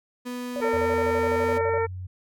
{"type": "tone", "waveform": "35% pulse", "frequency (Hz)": 246.9, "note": "B3", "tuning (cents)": 0, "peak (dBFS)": -29, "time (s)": [0.25, 1.59], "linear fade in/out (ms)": 20}
{"type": "tone bursts", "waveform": "sine", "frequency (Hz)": 570, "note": "C#5", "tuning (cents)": 48, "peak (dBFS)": -28, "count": 15, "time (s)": [0.56, 1.779], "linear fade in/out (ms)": 0, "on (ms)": 43, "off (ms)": 41}
{"type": "harmonic tone", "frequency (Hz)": 453.9, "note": "A#4", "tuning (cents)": -46, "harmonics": [1, 2, 3, 4, 5], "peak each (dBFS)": [-23, -29, -33, -35, -37], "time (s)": [0.61, 1.87], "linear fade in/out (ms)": 20}
{"type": "tone with pitch glide", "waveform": "sine", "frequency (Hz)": [84.7, 91.83], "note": ["E2", "F#2"], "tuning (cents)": [48, -13], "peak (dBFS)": -32, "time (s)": [0.73, 2.07], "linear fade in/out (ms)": 10, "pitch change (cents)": 139, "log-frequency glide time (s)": [1.21, 1.7]}
{"effects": []}